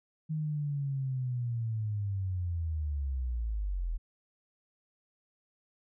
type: linear sweep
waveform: sine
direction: down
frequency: 157.5 to 39.12 Hz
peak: -30 dBFS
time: 0.29-3.98 s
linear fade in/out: 20 ms
effects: none